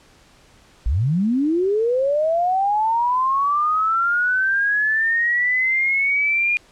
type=linear sweep; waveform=sine; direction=up; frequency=48.57 to 2434 Hz; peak=-16 dBFS; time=0.86-6.57 s; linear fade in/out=0 ms; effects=pink hiss -52 dBFS RMS until 6.71 s + low-pass 8000 Hz 12 dB/octave